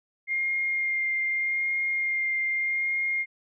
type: tone with vibrato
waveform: sine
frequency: 2119 Hz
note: C7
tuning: 21 cents sharp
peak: -24 dBFS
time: 0.27-3.26 s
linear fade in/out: 50 ms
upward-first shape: sine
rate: 0.82 Hz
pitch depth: 11 cents each way
effects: none